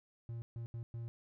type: tone bursts at uneven times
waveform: triangle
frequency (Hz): 116.54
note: A#2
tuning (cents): 0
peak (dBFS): -38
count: 4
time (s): 0.29-0.42 / 0.56-0.66 / 0.74-0.83 / 0.94-1.08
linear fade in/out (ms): 0
effects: none